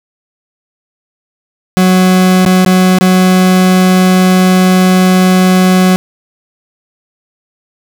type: tone with dropouts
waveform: 40% pulse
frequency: 184.8 Hz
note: F#3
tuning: 2 cents flat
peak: -4 dBFS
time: 1.77-5.96 s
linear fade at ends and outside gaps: 0 ms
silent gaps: 2.451-2.462 / 2.648-2.662 / 2.986-3.01 s
effects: none